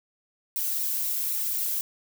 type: noise with flanger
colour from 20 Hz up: violet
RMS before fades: -28 dBFS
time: 0.56-1.81 s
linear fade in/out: 0 ms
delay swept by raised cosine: 0.6 to 1.7 ms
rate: 3.9 Hz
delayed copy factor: -0.5
effects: none